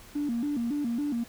triangle tone with vibrato, 261.6 Hz, C4, in tune, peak -23 dBFS, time 0.15-1.24 s, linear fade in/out 10 ms, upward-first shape square, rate 3.6 Hz, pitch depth 190 cents each way, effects tanh soft clip ceiling -24 dBFS + pink hiss -51 dBFS RMS until 1.28 s

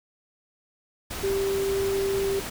sine tone in noise, 392 Hz, G4, in tune, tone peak -23 dBFS, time 1.23-2.4 s, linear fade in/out 10 ms, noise pink, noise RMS -34 dBFS, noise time 1.1-2.5 s, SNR +8 dB, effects none

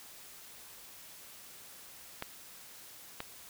clicks, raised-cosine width 0.3 ms, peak -20 / -21 dBFS, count 2, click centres 2.224 / 3.204 s, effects white hiss -52 dBFS RMS until 3.49 s

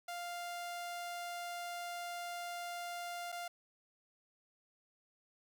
sawtooth tone with dropouts, 698.5 Hz, F5, in tune, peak -37 dBFS, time 0.08-3.48 s, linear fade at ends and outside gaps 5 ms, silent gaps 3.32-3.324 s, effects none

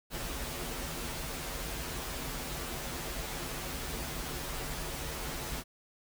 pink noise with comb filter, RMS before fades -38 dBFS, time 0.1-5.64 s, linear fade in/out 50 ms, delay 9.9 ms, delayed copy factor -0.8, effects none

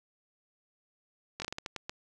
slowing click train, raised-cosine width 0.2 ms, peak -19 dBFS, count 9, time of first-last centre 1.4-1.895 s, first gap 20 ms, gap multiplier 1.31, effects none

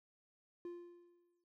triangle tone with exponential decay, 348.4 Hz, F4, 4 cents flat, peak -40 dBFS, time 0.65-1.44 s, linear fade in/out 2 ms, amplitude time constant 170 ms, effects none

